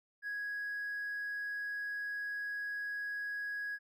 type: tone with hard clipping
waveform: triangle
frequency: 1661.2 Hz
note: G#6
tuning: in tune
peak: -36 dBFS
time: 0.22-3.79 s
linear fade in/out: 50 ms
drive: 2 dB
effects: none